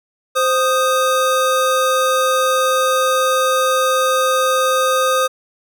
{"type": "tone pair together", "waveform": "square", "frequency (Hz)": [520, 1239.5], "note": ["C5", "D#6"], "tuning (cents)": [-11, -7], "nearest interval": "octave + minor third", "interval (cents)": 1504, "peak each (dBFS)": -17, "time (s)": [0.35, 5.28], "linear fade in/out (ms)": 20, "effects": []}